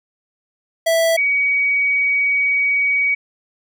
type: tone pair in turn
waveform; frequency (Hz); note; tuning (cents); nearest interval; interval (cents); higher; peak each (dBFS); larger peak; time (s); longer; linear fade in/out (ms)
square / sine; 659 / 2259; E5 / C#7; -1 / +32; octave + major sixth; 2133; second; -14; neither; 0.86-1.17 / 1.17-3.15; second; 10
effects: none